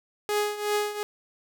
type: tone with tremolo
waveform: sawtooth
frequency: 416.6 Hz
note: G#4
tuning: 5 cents sharp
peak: -18 dBFS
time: 0.29-1.03 s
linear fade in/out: 0 ms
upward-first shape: triangle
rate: 2.7 Hz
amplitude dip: 80%
effects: none